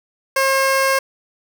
15% pulse tone, 537 Hz, C5, 45 cents sharp, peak -8 dBFS, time 0.36-0.99 s, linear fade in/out 5 ms, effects none

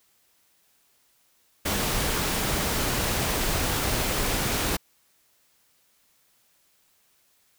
pink noise, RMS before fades -26 dBFS, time 1.65-4.77 s, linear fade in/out 10 ms, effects white hiss -65 dBFS RMS until 7.58 s

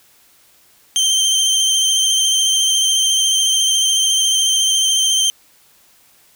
25% pulse tone with vibrato, 3136 Hz, G7, in tune, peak -9 dBFS, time 0.96-5.3 s, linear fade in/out 0 ms, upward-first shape triangle, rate 14 Hz, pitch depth 27 cents each way, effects white hiss -52 dBFS RMS until 6.35 s

